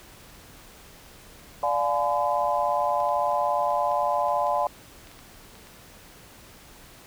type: chord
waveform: sine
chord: D diminished seventh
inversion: none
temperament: just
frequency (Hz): 587.3 / 704.8 / 845.8 / 1014.9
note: D5 / F5 / Ab5 / Cb6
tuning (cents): 0 / +16 / +31 / +47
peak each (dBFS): -27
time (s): 1.63-4.67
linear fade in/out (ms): 2
type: clicks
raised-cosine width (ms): 0.2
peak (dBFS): -31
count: 12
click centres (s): 3.003 / 3.089 / 3.315 / 3.706 / 3.916 / 4.284 / 4.469 / 5.072 / 5.115 / 5.191 / 5.554 / 5.671
effects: pink hiss -49 dBFS RMS until 7.06 s